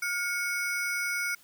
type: ring-modulated tone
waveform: square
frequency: 1820 Hz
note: A#6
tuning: 42 cents flat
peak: -26 dBFS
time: 0.02-1.35 s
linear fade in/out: 5 ms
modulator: 395 Hz
effects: white hiss -58 dBFS RMS until 1.43 s

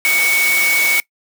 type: tone in noise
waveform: sine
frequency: 2231 Hz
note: C#7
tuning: 11 cents sharp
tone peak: -13 dBFS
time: 0.05-1 s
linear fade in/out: 0 ms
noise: white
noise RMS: -20 dBFS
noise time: 0.05-1 s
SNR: +4 dB
effects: noise-tail reverb RT60 0.1 s tail -22 dB re dry + high-pass 300 Hz 12 dB/octave

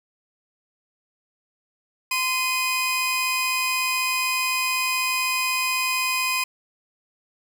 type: tone pair together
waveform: sawtooth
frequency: 1030.9 / 2489 Hz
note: C6 / D#7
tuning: -26 / 0 cents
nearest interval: octave + minor third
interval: 1526 cents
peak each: -22 / -20 dBFS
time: 2.11-6.44 s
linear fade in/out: 5 ms
effects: none

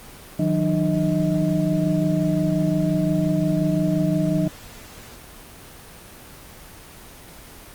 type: tone cluster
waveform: sine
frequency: 155.6 / 181.3 / 302.9 / 632 Hz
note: D#3 / F#3 / D#4 / D#5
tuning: 0 / -35 / -46 / +27 cents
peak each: -23 / -22 / -23 / -27 dBFS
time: 0.39-4.48 s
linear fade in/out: 5 ms
effects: pink hiss -42 dBFS RMS until 7.74 s + Opus 24 kbps

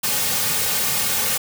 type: noise with comb filter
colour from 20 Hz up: white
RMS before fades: -21 dBFS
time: 0.03-1.38 s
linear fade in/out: 10 ms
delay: 3 ms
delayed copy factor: -0.75
effects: none

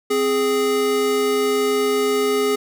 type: tone pair together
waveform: square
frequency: 261.6 / 415.6 Hz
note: C4 / G#4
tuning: 0 / +1 cents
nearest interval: minor sixth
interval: 801 cents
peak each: -26 / -18 dBFS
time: 0.1-2.56 s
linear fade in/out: 10 ms
effects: none

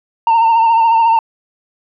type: tone with vibrato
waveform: sine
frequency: 911 Hz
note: A#5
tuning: 40 cents flat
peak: -5 dBFS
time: 0.27-1.19 s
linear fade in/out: 2 ms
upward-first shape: sine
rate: 14 Hz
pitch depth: 40 cents each way
effects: tanh soft clip ceiling -7 dBFS

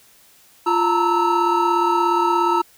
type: tone cluster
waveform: triangle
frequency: 347.2 / 903 / 940 / 1307 Hz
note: F4 / A5 / A#5 / E6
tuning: -10 / +45 / +14 / -15 cents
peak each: -19 dBFS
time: 0.66-2.62 s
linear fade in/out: 10 ms
effects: white hiss -52 dBFS RMS until 2.77 s

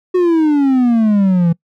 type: exponential sweep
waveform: triangle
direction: down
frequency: 370 to 164.81 Hz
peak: -7 dBFS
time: 0.14-1.53 s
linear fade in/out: 10 ms
effects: noise-tail reverb RT60 0.1 s tail -24 dB re dry

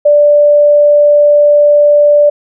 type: tone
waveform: sine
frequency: 587 Hz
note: D5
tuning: 1 cent flat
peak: -3 dBFS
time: 0.05-2.3 s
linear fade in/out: 10 ms
effects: none

